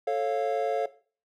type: chord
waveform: triangle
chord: A augmented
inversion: none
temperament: equal with one note detuned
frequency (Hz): 440 / 548 / 698.5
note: A4 / C#5 / E#5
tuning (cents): 0 / -20 / 0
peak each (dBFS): -27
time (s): 0.07-0.86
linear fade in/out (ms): 5
effects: noise-tail reverb RT60 0.4 s tail -17 dB re dry